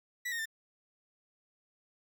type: tone with pitch steps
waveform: 40% pulse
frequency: 1954 / 1850 / 1789 Hz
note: B6 / A#6 / A6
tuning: -19 / -14 / +28 cents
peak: -33 dBFS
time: 0.25-0.457 s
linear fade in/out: 10 ms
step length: 69 ms
effects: 12-bit